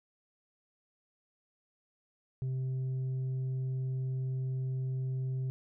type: tone with tanh clipping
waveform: sine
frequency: 130.3 Hz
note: C3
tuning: 7 cents flat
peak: -32 dBFS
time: 2.42-5.5 s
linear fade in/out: 0 ms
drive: 3 dB
effects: none